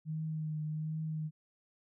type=tone with vibrato; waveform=sine; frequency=155.56 Hz; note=D#3; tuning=in tune; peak=-34 dBFS; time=0.05-1.31 s; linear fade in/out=50 ms; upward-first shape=triangle; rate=1.3 Hz; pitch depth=29 cents each way; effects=none